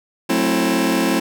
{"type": "chord", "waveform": "sawtooth", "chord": "F# half-diminished seventh", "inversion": "none", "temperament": "just", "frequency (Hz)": [185, 222, 266.4, 333], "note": ["F#3", "A3", "C4", "E4"], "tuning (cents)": [0, 16, 31, 18], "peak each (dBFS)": [-20, -18, -16, -16], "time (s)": [0.29, 1.2], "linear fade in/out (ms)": 10, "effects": []}